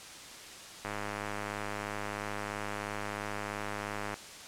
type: click train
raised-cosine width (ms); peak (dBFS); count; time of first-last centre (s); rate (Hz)
0.5; -21; 340; 0.85-4.141; 103
effects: white hiss -47 dBFS RMS until 4.47 s + low-pass 8000 Hz 12 dB/octave